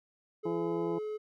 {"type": "tone", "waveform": "triangle", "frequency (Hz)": 426.9, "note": "G#4", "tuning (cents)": 48, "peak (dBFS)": -32, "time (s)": [0.43, 1.18], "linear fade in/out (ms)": 20}
{"type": "harmonic tone", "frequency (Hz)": 168.9, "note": "E3", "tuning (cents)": 42, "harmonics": [1, 2, 3, 4, 5, 6], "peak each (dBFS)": [-39, -33, -42, -46, -44, -45], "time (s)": [0.45, 0.99], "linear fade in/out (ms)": 10}
{"effects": []}